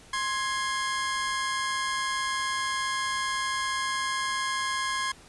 sawtooth tone pair together, 1055.7 / 1661.2 Hz, C6 / G#6, +15 / 0 cents, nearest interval minor sixth, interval 785 cents, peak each -25 / -28 dBFS, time 0.13-5.12 s, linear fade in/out 5 ms, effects pink hiss -52 dBFS RMS until 5.28 s + resampled to 24000 Hz

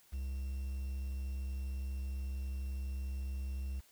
triangle tone with quantisation, 66.3 Hz, C2, 23 cents sharp, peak -34 dBFS, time 0.12-3.81 s, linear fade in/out 20 ms, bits 10, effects white hiss -65 dBFS RMS until 3.91 s

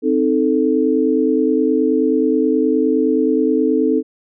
sine chord, A diminished, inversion first, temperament equal, 261.6 / 311.1 / 440 Hz, C4 / Eb4 / A4, 0 / 0 / 0 cents, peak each -17 dBFS, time 0.02-4.03 s, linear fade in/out 50 ms, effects none

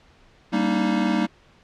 square chord, Eb major seventh, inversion first, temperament equal with one note detuned, 196 / 233.1 / 287.1 / 311.1 Hz, G3 / Bb3 / D4 / Eb4, 0 / 0 / -39 / 0 cents, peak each -25 / -25 / -31 / -25 dBFS, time 0.52-1.27 s, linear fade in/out 20 ms, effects pink hiss -55 dBFS RMS until 1.63 s + low-pass 4000 Hz 12 dB/octave

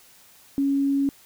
sine tone, 277.5 Hz, C#4, 2 cents sharp, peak -19 dBFS, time 0.58-1.09 s, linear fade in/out 0 ms, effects white hiss -53 dBFS RMS until 1.25 s

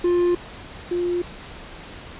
triangle / sine tone pair in turn, 351.6 / 351.6 Hz, F4 / F4, +12 / +12 cents, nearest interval unison, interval 0 cents, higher neither, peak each -14 / -20 dBFS, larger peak first, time 0.04-0.35 / 0.91-1.22 s, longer neither, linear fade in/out 5 ms, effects pink hiss -39 dBFS RMS until 2.19 s + resampled to 8000 Hz

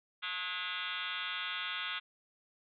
sine tone with frequency modulation, 2401 Hz, D7, 38 cents sharp, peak -35 dBFS, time 0.22-2 s, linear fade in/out 20 ms, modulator 189 Hz, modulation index 6.5, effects none

